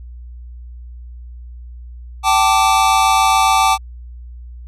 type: chord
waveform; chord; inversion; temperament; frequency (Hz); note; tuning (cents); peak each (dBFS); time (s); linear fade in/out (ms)
square; G suspended second; none; equal with one note detuned; 772.8 / 880 / 1174.7; G5 / A5 / D6; -25 / 0 / 0; -16; 2.23-3.78; 50
effects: added 60 Hz sine -31 dBFS peak until 4.67 s + low-pass 11000 Hz 12 dB/octave